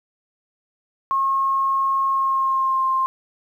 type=tone with pitch glide; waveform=sine; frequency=1082 to 1055.5 Hz; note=C#6 to C6; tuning=-42 to +15 cents; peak=-17 dBFS; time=1.11-3.06 s; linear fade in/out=0 ms; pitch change=-43 cents; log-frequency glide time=2.08-2.86 s; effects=9-bit